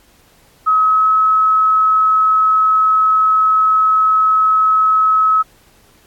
sine tone with pitch glide, 1276 to 1286.4 Hz, D#6 to E6, +43 to -43 cents, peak -9 dBFS, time 0.66-5.43 s, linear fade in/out 20 ms, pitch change +14 cents, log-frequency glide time 0.78-1.1 s, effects pink hiss -51 dBFS RMS until 6.06 s + AAC 64 kbps

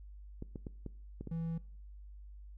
clicks, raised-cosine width 3 ms, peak -29 dBFS, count 6, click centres 0.424 / 0.558 / 0.668 / 0.863 / 1.21 / 1.273 s
triangle tone, 164.9 Hz, E3, 1 cent sharp, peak -33 dBFS, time 1.31-1.58 s, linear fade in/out 5 ms
effects noise-tail reverb RT60 0.5 s tail -21 dB re dry + added 50 Hz sine -48 dBFS peak until 2.57 s

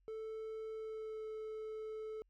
triangle tone with pitch glide, 440 to 435.4 Hz, A4 to A4, 0 to -18 cents, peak -40 dBFS, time 0.08-2.22 s, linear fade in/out 0 ms, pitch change -18 cents, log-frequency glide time 0.73-1.26 s, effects added 45 Hz sine -70 dBFS peak until 2.29 s

